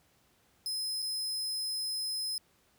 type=tone with dropouts; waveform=sawtooth; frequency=5100 Hz; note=D#8; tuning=42 cents sharp; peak=-30 dBFS; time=0.66-2.38 s; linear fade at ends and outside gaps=1 ms; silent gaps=1.021-1.025 s; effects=pink hiss -68 dBFS RMS until 2.78 s + high-pass 60 Hz 12 dB/octave